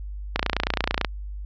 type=click train; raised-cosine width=0.3 ms; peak=-5 dBFS; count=21; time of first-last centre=0.36-1.047 s; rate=29.1 Hz; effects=added 50 Hz sine -31 dBFS peak until 1.45 s + resampled to 16000 Hz